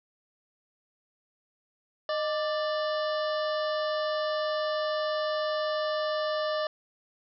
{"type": "harmonic tone with a mistuned harmonic", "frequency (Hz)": 589, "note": "D5", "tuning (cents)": 5, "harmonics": [1, 2, 3, 5, 6, 7, 8, 9], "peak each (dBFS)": [-28, -34, -38, -42, -44, -45, -46, -47], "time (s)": [2.09, 6.67], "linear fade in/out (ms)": 2, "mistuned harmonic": 1, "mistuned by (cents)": 78, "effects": []}